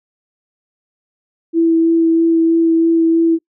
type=tone with vibrato; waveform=sine; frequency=329.6 Hz; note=E4; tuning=in tune; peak=-9 dBFS; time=1.53-3.39 s; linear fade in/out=50 ms; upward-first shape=sine; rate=3.1 Hz; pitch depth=11 cents each way; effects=noise-tail reverb RT60 0.1 s tail -25 dB re dry